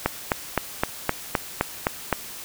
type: click train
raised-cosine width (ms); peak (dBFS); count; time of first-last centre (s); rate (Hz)
0.5; -4; 9; 0.06-2.127; 3.87
effects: white hiss -38 dBFS RMS until 2.44 s